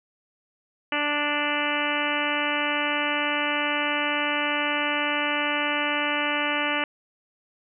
harmonic tone, 293.7 Hz, D4, in tune, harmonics 1 / 2 / 3 / 4 / 5 / 6 / 7 / 8 / 9 / 10, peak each -32 / -32 / -32 / -32 / -32 / -32 / -32 / -32 / -32 / -32 dBFS, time 0.92-6.84 s, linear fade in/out 2 ms, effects none

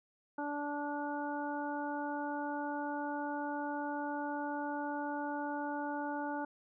harmonic tone, 290.9 Hz, D4, 16 cents flat, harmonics 1 / 2 / 3 / 4 / 5, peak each -39 / -43 / -39 / -51 / -44 dBFS, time 0.38-6.45 s, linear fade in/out 5 ms, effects none

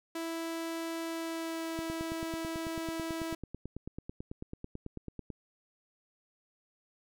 sawtooth tone with pitch glide, 329.6 to 327.1 Hz, E4 to E4, 0 to -13 cents, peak -31 dBFS, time 0.15-3.35 s, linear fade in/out 5 ms, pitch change -13 cents, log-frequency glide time 1.03-1.63 s
click train, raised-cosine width 3 ms, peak -27 dBFS, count 33, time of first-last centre 1.79-5.303 s, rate 9.11 Hz
effects none

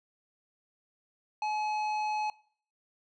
triangle tone with hard clipping, 851 Hz, G#5, 42 cents sharp, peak -31 dBFS, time 1.42-2.3 s, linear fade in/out 2 ms, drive 14 dB, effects noise-tail reverb RT60 0.5 s tail -21 dB re dry + resampled to 22050 Hz

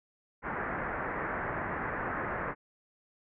white low-pass noise, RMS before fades -35 dBFS, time 0.42-2.55 s, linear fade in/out 50 ms, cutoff 1900 Hz, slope 48 dB/octave, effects none

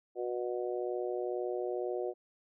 harmonic tone, 122.1 Hz, B2, 19 cents flat, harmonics 3 / 4 / 5 / 6, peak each -35 / -38 / -40 / -43 dBFS, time 0.15-2.14 s, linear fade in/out 50 ms, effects none

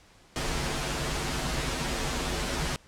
pink noise with comb filter, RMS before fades -30 dBFS, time 0.36-2.76 s, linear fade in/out 0 ms, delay 10 ms, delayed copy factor -0.9, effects pink hiss -57 dBFS RMS until 2.87 s + low-pass 8000 Hz 12 dB/octave

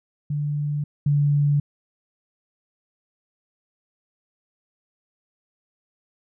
sine tone pair in turn, 146.8 / 144.7 Hz, D3 / D3, 0 / -25 cents, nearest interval unison, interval 25 cents, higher first, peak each -22 / -16 dBFS, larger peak second, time 0.3-0.84 / 1.06-1.6 s, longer neither, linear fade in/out 5 ms, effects none

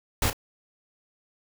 pink noise with echo, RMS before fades -24 dBFS, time 0.22-0.3 s, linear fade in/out 2 ms, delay 31 ms, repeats 1, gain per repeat -11 dB, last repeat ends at 0.331 s, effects none

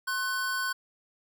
square tone pair together, 1066.1 / 1500 Hz, C6 / F#6, +32 / +23 cents, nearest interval tritone, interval 591 cents, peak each -35 / -30 dBFS, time 0.07-0.73 s, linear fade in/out 10 ms, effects none

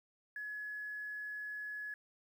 sine tone with quantisation, 1694 Hz, G#6, 34 cents sharp, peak -40 dBFS, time 0.36-1.94 s, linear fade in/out 2 ms, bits 11, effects none

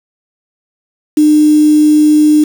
sine tone with quantisation, 302.4 Hz, D#4, 49 cents flat, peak -4 dBFS, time 1.17-2.44 s, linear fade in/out 5 ms, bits 4, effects none

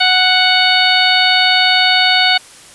harmonic tone, 740 Hz, F#5, in tune, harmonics 1 / 2 / 3 / 4 / 5 / 6, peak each -16 / -16 / -16 / -16 / -16 / -16 dBFS, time 0-2.38 s, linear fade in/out 10 ms, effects white hiss -39 dBFS RMS until 2.74 s + resampled to 24000 Hz

